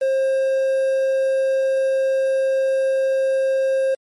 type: tone with quantisation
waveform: triangle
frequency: 533 Hz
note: C5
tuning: 32 cents sharp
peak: -14 dBFS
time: 0.01-3.95 s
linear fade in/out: 10 ms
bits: 7
effects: MP3 48 kbps